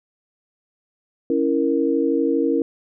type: chord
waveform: sine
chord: A# diminished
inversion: first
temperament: equal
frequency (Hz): 277.2 / 329.6 / 466.2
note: C#4 / E4 / A#4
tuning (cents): 0 / 0 / 0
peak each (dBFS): -21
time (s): 1.3-2.62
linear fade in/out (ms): 2
effects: none